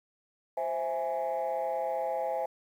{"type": "chord", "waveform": "sine", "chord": "C augmented", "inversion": "none", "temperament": "equal", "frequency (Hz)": [523.3, 659.3, 830.6], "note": ["C5", "E5", "G#5"], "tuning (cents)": [0, 0, 0], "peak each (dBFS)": -32, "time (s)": [0.57, 2.46], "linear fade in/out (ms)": 5, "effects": ["tanh soft clip ceiling -24 dBFS", "10-bit"]}